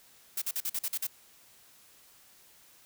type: noise bursts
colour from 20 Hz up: blue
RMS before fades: -32 dBFS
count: 8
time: 0.37-1.069 s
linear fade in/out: 5 ms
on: 48 ms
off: 45 ms
effects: white hiss -59 dBFS RMS until 2.85 s